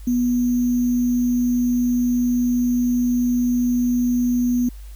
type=tone with sample-and-hold; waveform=sine; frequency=244.9 Hz; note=B3; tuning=14 cents flat; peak=-16 dBFS; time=0.07-4.69 s; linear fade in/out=5 ms; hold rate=6300 Hz; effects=added 50 Hz sine -34 dBFS peak until 4.95 s + white hiss -52 dBFS RMS until 4.95 s